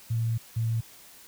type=tone pair in turn; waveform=sine; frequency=114.4 / 113.81 Hz; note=A#2 / A#2; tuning=-32 / -41 cents; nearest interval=unison; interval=9 cents; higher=first; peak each=-24 dBFS; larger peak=neither; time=0.1-0.38 / 0.56-0.81 s; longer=first; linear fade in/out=10 ms; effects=white hiss -51 dBFS RMS until 1.27 s